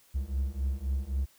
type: beating tone pair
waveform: triangle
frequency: 65.41 / 69.21 Hz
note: C2 / C#2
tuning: 0 / -2 cents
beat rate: 3.8 Hz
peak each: -30 / -29 dBFS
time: 0.14-1.26 s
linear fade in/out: 20 ms
effects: white hiss -62 dBFS RMS until 1.38 s